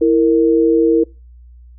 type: tone pair together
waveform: sine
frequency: 329.6 / 461.7 Hz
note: E4 / A#4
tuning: 0 / -17 cents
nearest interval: tritone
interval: 583 cents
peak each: -12 dBFS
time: 0.01-1.04 s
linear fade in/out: 10 ms
effects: noise-tail reverb RT60 0.3 s tail -25 dB re dry + added 60 Hz sine -38 dBFS peak until 1.78 s